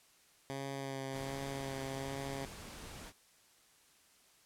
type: tone with vibrato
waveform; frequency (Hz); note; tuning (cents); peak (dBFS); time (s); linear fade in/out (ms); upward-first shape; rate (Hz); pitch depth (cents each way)
10% pulse; 135.9; C#3; -34; -31; 0.5-2.45; 0; sine; 1.3; 19
type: noise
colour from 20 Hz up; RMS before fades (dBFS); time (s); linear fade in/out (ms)
pink; -49; 1.11-3.13; 50
effects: white hiss -66 dBFS RMS until 4.45 s + low-pass 11000 Hz 12 dB/octave